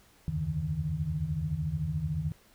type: tone cluster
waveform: sine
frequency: 74.9 / 84.5 / 94 / 142.8 / 156.4 Hz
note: D2 / E2 / F#2 / D3 / D#3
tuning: +35 / +43 / +28 / -48 / +9 cents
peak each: -38 / -40 / -39 / -36 / -31 dBFS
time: 0.28-2.32 s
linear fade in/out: 0 ms
effects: pink hiss -61 dBFS RMS until 2.54 s